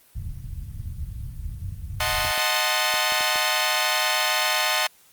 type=low-pass noise; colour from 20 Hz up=white; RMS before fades=-33 dBFS; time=0.15-2.32 s; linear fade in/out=10 ms; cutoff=110 Hz; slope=24 dB/octave
type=chord; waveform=10% pulse; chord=D# diminished seventh; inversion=none; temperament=equal; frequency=622.3 / 740 / 880 / 1046.5 Hz; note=D#5 / F#5 / A5 / C6; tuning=0 / 0 / 0 / 0 cents; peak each=-18 dBFS; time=2-4.87 s; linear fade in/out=5 ms
type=clicks; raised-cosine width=1 ms; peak=-23 dBFS; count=6; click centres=2.249 / 2.378 / 2.94 / 3.122 / 3.208 / 3.358 s
effects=white hiss -56 dBFS RMS until 5.12 s + Opus 32 kbps